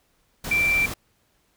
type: tone in noise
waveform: sine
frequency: 2349 Hz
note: D7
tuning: in tune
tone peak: -18 dBFS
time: 0.51-0.86 s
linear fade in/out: 5 ms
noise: pink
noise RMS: -32 dBFS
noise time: 0.44-0.94 s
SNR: +11 dB
effects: pink hiss -66 dBFS RMS until 1.56 s